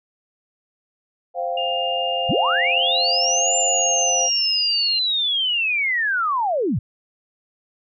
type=chord; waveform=sine; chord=C suspended fourth; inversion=none; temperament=equal; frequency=523.3 / 698.5 / 784 Hz; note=C5 / F5 / G5; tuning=0 / 0 / 0 cents; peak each=-26 / -24 / -30 dBFS; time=1.34-4.3 s; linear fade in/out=50 ms
type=tone; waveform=sine; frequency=2813 Hz; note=F7; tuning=12 cents sharp; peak=-24 dBFS; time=1.57-4.99 s; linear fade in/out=5 ms
type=linear two-way sweep; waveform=sine; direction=up then down; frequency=82.41 to 7260 to 82.41 Hz; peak=-18 dBFS; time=2.29-6.79 s; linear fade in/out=5 ms; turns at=3.56 s
effects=none